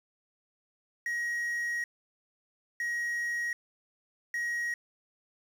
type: tone bursts at uneven times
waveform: triangle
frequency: 1894 Hz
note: A#6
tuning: 27 cents sharp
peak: -28 dBFS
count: 3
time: 1.06-1.84 / 2.8-3.53 / 4.34-4.74 s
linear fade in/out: 2 ms
effects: 9-bit